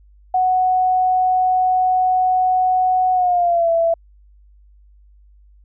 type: tone with pitch glide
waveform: sine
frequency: 740 to 666.9 Hz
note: F#5 to E5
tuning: 0 to +20 cents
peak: -13 dBFS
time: 0.34-3.94 s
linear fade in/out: 5 ms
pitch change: -180 cents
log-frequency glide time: 3.13-3.7 s
effects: added 50 Hz sine -46 dBFS peak until 5.64 s